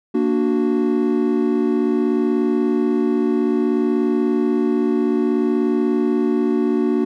triangle chord, Bb augmented, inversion none, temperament equal, 233.1 / 293.7 / 370 Hz, Bb3 / D4 / F#4, 0 / 0 / 0 cents, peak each -18 dBFS, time 0.14-7.05 s, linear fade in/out 10 ms, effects none

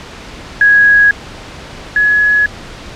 sine tone pair in turn, 1661.2 / 1688.3 Hz, G#6 / G#6, 0 / +28 cents, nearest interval unison, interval 28 cents, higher second, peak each -4 / -7 dBFS, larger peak first, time 0.61-1.11 / 1.96-2.46 s, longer neither, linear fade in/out 2 ms, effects pink hiss -30 dBFS RMS until 2.95 s + low-pass 5000 Hz 12 dB/octave

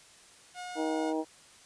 sawtooth tone, 721 Hz, F#5, 45 cents flat, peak -35 dBFS, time 0.54-1.14 s, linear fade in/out 50 ms
harmonic tone, 157.9 Hz, D#3, 26 cents sharp, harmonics 2 / 3 / 4 / 5 / 6, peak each -31 / -35 / -37 / -39 / -41 dBFS, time 0.75-1.25 s, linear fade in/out 50 ms
effects white hiss -56 dBFS RMS until 1.65 s + resampled to 22050 Hz

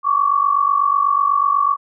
sine tone pair together, 1108.7 / 1156.8 Hz, C#6 / D6, 0 / -27 cents, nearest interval minor second, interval 73 cents, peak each -16 dBFS, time 0.03-1.77 s, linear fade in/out 50 ms, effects none

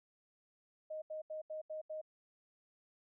sine tone bursts, 622.3 Hz, D#5, in tune, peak -40 dBFS, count 6, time 0.9-2.015 s, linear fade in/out 10 ms, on 120 ms, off 79 ms, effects none

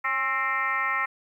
sine tone with frequency modulation, 1583 Hz, G6, 17 cents sharp, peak -23 dBFS, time 0.04-1.06 s, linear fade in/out 10 ms, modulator 257 Hz, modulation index 2.4, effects 10-bit

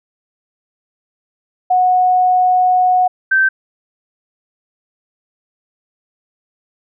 sine tone pair in turn, 733 / 1553.2 Hz, F#5 / G6, -16 / -16 cents, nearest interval octave + minor second, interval 1300 cents, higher second, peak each -9 dBFS, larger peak neither, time 1.7-3.08 / 3.31-3.49 s, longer first, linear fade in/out 10 ms, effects none

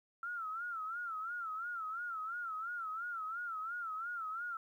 sine tone with vibrato, 1351 Hz, E6, 42 cents sharp, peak -38 dBFS, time 0.23-4.57 s, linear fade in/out 2 ms, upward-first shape sine, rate 2.9 Hz, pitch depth 120 cents each way, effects 12-bit

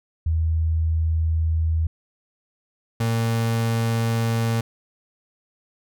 sine / 35% pulse tone pair in turn, 80.6 / 114.55 Hz, E2 / A#2, -38 / -30 cents, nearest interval tritone, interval 608 cents, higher second, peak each -18 dBFS, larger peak neither, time 0.26-1.87 / 3-4.61 s, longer neither, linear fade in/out 5 ms, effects none

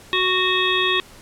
harmonic tone, 370 Hz, F#4, in tune, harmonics 1 / 3 / 5 / 7 / 9 / 10, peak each -24 / -24 / -24 / -24 / -24 / -24 dBFS, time 0.13-1 s, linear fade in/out 0 ms, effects pink hiss -45 dBFS RMS until 1.21 s + low-pass 12000 Hz 12 dB/octave

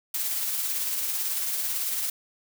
blue noise with tremolo, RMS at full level -27 dBFS, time 0.14-2.1 s, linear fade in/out 5 ms, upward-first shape triangle, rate 18 Hz, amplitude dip 35%, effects none

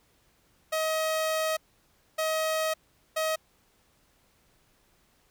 sawtooth tone bursts at uneven times, 633 Hz, D#5, 30 cents sharp, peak -22 dBFS, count 3, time 0.72-1.57 / 2.18-2.74 / 3.16-3.36 s, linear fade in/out 10 ms, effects pink hiss -66 dBFS RMS until 5.3 s

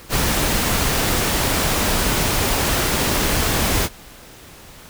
pink noise, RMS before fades -19 dBFS, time 0.09-3.89 s, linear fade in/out 50 ms, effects pink hiss -42 dBFS RMS until 4.89 s

